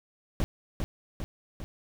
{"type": "noise with echo", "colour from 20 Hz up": "brown", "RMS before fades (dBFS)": -26, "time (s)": [0.4, 0.44], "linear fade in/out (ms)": 0, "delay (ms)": 400, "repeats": 3, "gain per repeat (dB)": -4, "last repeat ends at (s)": 1.64, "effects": []}